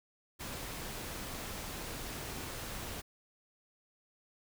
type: noise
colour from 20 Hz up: pink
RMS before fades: -42 dBFS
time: 0.39-3.02 s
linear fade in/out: 20 ms
effects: none